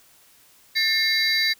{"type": "tone cluster", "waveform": "triangle", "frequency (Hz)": [1787, 2144, 3931, 4667], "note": ["A6", "C7", "B7", "D8"], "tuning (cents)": [26, 42, -9, -12], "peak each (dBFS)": -23, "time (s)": [0.75, 1.54], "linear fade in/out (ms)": 20, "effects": ["white hiss -55 dBFS RMS until 1.59 s"]}